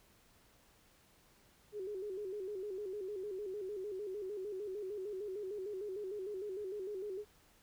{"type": "tone with vibrato", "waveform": "sine", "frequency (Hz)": 396.3, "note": "G4", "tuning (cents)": 19, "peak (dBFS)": -39, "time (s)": [1.72, 7.25], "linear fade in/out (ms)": 50, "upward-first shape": "square", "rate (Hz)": 6.6, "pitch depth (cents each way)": 92, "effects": ["pink hiss -67 dBFS RMS until 7.62 s"]}